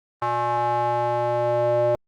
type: tone with band-pass filter sweep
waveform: square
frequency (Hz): 120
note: B2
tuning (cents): -49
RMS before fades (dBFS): -22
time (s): 0.22-1.95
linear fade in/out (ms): 0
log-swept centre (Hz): 980 to 580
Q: 4.1
effects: Opus 32 kbps